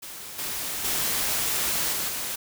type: noise with level steps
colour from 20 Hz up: white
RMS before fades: -39 / -31 / -26 / -28 / -31 dBFS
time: 0.02-2.36 s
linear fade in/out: 10 ms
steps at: 0.38 / 0.84 / 1.92 / 2.08 s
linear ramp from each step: 10 ms
effects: none